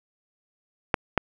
clicks, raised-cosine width 0.5 ms, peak -4 dBFS, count 2, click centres 0.942 / 1.177 s, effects none

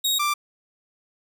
sawtooth tone pair in turn, 3772 / 1179.2 Hz, A#7 / D6, +20 / +7 cents, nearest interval octave + minor sixth, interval 2013 cents, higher first, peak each -17 / -17 dBFS, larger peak neither, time 0.04-0.19 / 0.19-0.34 s, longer neither, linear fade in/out 10 ms, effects none

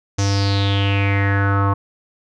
square tone with low-pass filter sweep, 99.3 Hz, G2, 23 cents sharp, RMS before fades -17 dBFS, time 0.18-1.74 s, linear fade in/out 10 ms, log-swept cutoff 6200 to 1100 Hz, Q 6.1, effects none

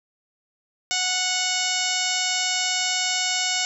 harmonic tone with a mistuned harmonic, 736 Hz, F#5, 9 cents flat, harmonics 1 / 2 / 3 / 4 / 5 / 6 / 7 / 8 / 9 / 10, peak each -32 / -33 / -29 / -29 / -32 / -32 / -29 / -32 / -33 / -30 dBFS, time 0.91-3.65 s, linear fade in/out 0 ms, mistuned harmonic 7, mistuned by +42 cents, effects none

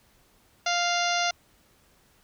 harmonic tone with a mistuned harmonic, 698.5 Hz, F5, in tune, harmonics 1 / 2 / 3 / 4 / 5 / 6 / 7 / 8 / 9, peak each -27 / -30 / -32 / -33 / -34 / -35 / -35 / -36 / -37 dBFS, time 0.66-1.31 s, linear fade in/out 5 ms, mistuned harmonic 8, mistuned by +19 cents, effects pink hiss -62 dBFS RMS until 2.23 s

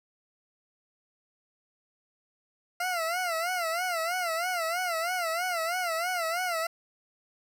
20% pulse tone with vibrato, 691 Hz, F5, 19 cents flat, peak -23 dBFS, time 2.8-6.67 s, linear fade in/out 5 ms, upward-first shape sine, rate 3.1 Hz, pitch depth 120 cents each way, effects none

